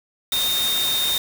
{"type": "tone in noise", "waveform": "sine", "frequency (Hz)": 3674, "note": "A#7", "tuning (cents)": -26, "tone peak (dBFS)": -20, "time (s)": [0.32, 1.18], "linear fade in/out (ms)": 2, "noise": "white", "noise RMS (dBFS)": -26, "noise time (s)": [0.32, 1.18], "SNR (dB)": 3, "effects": []}